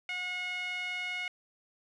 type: tone with band-pass filter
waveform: sawtooth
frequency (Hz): 725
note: F#5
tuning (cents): -35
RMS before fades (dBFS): -36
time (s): 0.09-1.28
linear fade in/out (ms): 2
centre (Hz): 2400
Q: 7.7
effects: resampled to 22050 Hz + 10-bit